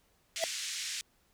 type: band-pass noise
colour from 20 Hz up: white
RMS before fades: -38 dBFS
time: 0.36-1.01 s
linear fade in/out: 0 ms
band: 1900 to 7600 Hz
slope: 24 dB/octave
type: tone with exponential growth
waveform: square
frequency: 659.3 Hz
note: E5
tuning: in tune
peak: -25 dBFS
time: 0.37-0.44 s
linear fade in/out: 1 ms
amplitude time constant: 15 ms
effects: pink hiss -70 dBFS RMS until 1.33 s